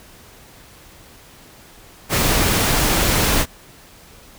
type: noise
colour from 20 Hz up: pink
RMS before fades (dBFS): -17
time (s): 2.09-3.46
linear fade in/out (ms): 50
effects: pink hiss -45 dBFS RMS until 4.38 s